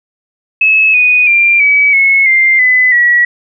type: tone with pitch steps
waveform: sine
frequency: 2589 / 2482 / 2380 / 2281 / 2187 / 2097 / 2010 / 1927.3 Hz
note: E7 / D#7 / D7 / C#7 / C#7 / C7 / B6 / B6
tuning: -32 / -5 / +22 / +49 / -24 / +3 / +30 / -43 cents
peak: -5 dBFS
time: 0.61-3.25 s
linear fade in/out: 5 ms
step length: 330 ms
effects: none